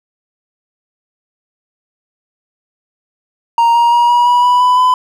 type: tone with pitch steps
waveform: triangle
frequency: 932.3 / 942.6 / 953 / 963.5 / 974.1 / 984.9 / 995.8 / 1006.7 Hz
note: A#5 / A#5 / A#5 / B5 / B5 / B5 / B5 / B5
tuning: 0 / +19 / +38 / -43 / -24 / -5 / +14 / +33 cents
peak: -5 dBFS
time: 3.58-4.94 s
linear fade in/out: 2 ms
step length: 170 ms
effects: none